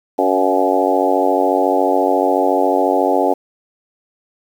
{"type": "harmonic tone with a mistuned harmonic", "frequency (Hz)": 94.1, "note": "F#2", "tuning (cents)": 30, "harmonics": [3, 4, 5, 6, 7, 8, 9], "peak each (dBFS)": [-20, -20, -20, -20, -20, -20, -20], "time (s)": [0.18, 3.34], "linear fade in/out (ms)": 10, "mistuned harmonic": 8, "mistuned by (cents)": -17, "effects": ["7-bit"]}